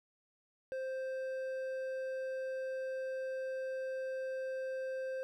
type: tone with hard clipping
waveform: triangle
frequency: 524 Hz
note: C5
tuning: 2 cents sharp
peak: -38 dBFS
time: 0.72-5.23 s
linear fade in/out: 0 ms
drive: 10 dB
effects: none